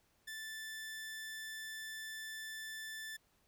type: tone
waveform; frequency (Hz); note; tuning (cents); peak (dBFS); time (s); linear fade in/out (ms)
sawtooth; 1760; A6; 0; -40; 0.27-3.17; 10
effects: pink hiss -74 dBFS RMS until 3.47 s